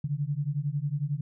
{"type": "beating tone pair", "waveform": "sine", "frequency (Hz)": [139.4, 150.4], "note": ["C#3", "D3"], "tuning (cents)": [10, 42], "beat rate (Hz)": 11, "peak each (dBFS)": -30, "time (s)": [0.04, 1.21], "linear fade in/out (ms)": 5, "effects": []}